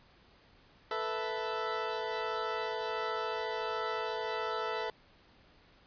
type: chord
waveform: 20% pulse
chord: A suspended second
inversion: none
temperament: equal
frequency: 440 / 493.9 / 659.3 Hz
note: A4 / B4 / E5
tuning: 0 / 0 / 0 cents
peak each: -31 / -34 / -34 dBFS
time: 0.91-4.9 s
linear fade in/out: 2 ms
effects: pink hiss -62 dBFS RMS until 5.86 s + resampled to 11025 Hz